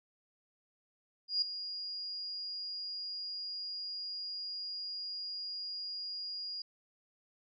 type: tone with ADSR envelope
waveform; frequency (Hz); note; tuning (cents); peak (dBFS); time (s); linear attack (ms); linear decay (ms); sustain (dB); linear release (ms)
sine; 4854; D#8; -44; -26; 1.28-6.62; 140; 4; -12; 3
effects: none